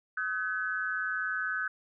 sine tone cluster, 1278 / 1514 / 1698 Hz, D#6 / F#6 / G#6, +46 / +39 / +38 cents, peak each -38 / -31 / -37 dBFS, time 0.17-1.68 s, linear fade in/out 5 ms, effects none

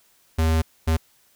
square tone bursts at uneven times, 80.4 Hz, E2, 43 cents flat, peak -18 dBFS, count 2, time 0.38-0.62 / 0.87-0.97 s, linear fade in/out 10 ms, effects white hiss -60 dBFS RMS until 1.35 s

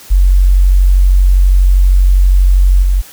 sine tone with level steps, 46.25 Hz, F#1, in tune, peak -4 / -7 dBFS, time 0.1-3.02 s, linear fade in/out 20 ms, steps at 2.82 s, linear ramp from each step 10 ms, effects white hiss -36 dBFS RMS until 3.12 s

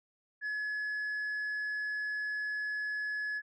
sine tone, 1700 Hz, G#6, 40 cents sharp, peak -30 dBFS, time 0.41-3.42 s, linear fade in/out 50 ms, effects tanh soft clip ceiling -32 dBFS

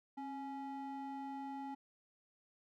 triangle ring-modulated tone, 554.4 Hz, C#5, in tune, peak -37 dBFS, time 0.17-1.75 s, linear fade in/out 10 ms, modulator 285 Hz, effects none

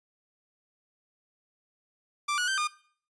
sawtooth tone with pitch steps, 1175 / 1463 / 1558 / 1215 Hz, D6 / F#6 / G6 / D#6, +1 / -20 / -11 / -42 cents, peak -23 dBFS, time 2.28-2.676 s, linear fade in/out 10 ms, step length 99 ms, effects noise-tail reverb RT60 0.5 s tail -19 dB re dry + resampled to 22050 Hz

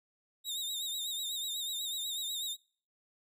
sawtooth tone with vibrato, 3729 Hz, A#7, in tune, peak -32 dBFS, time 0.44-2.57 s, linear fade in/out 50 ms, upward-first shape sine, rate 8.1 Hz, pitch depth 71 cents each way, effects noise-tail reverb RT60 0.5 s tail -26 dB re dry

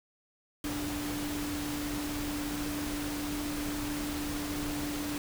sine tone in noise, 293.7 Hz, D4, in tune, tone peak -34 dBFS, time 0.64-5.18 s, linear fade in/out 2 ms, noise pink, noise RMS -38 dBFS, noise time 0.64-5.18 s, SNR +1 dB, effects none

